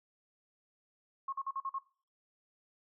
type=tone bursts; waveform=sine; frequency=1083 Hz; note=C#6; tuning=41 cents flat; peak=-34 dBFS; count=6; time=1.28-1.786 s; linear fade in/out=5 ms; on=46 ms; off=46 ms; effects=noise-tail reverb RT60 0.4 s tail -19 dB re dry